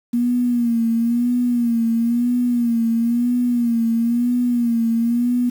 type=tone with vibrato; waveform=sine; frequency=236.8 Hz; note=A#3; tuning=27 cents sharp; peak=-15 dBFS; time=0.13-5.5 s; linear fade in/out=10 ms; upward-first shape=sine; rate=1 Hz; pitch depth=62 cents each way; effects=7-bit